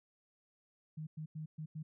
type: tone bursts at uneven times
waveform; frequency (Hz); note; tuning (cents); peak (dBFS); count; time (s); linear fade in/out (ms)
sine; 155.56; D#3; 0; -40; 5; 0.97-1.07 / 1.17-1.26 / 1.35-1.46 / 1.58-1.66 / 1.75-1.83; 10
effects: none